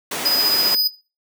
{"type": "noise", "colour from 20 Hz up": "pink", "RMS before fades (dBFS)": -24, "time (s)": [0.11, 0.75], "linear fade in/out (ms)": 5}
{"type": "tone with tremolo", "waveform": "square", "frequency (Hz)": 4978, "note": "D#8", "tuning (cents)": 0, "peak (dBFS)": -14, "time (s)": [0.25, 0.88], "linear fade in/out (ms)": 10, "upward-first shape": "sine", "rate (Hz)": 15, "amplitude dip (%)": 30}
{"effects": ["noise-tail reverb RT60 0.3 s tail -17 dB re dry", "high-pass 300 Hz 12 dB/octave"]}